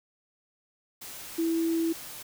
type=tone in noise; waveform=sine; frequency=329.6 Hz; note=E4; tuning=in tune; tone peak=-24 dBFS; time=1.38-1.93 s; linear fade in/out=10 ms; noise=white; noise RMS=-42 dBFS; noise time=1.01-2.23 s; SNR=+15 dB; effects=none